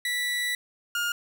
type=tone pair in turn; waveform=30% pulse; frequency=1959 / 1417.3 Hz; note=B6 / F6; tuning=-15 / +25 cents; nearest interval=tritone; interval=560 cents; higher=first; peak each=-23 dBFS; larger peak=neither; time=0.05-0.55 / 0.95-1.12 s; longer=first; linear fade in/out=2 ms; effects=none